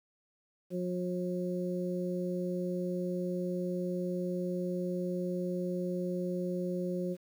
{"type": "harmonic tone", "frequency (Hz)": 180, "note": "F#3", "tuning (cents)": -47, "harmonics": [1, 2, 3], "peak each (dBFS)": [-34, -36, -38], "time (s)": [0.7, 7.17], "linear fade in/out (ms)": 50, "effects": ["10-bit"]}